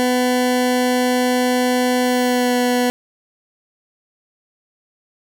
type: tone with pitch glide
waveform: 20% pulse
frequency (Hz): 250 to 246.8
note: B3 to B3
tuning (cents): +21 to -1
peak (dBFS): -10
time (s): 0-2.9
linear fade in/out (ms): 0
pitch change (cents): -22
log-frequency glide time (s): 2.03-2.55
effects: none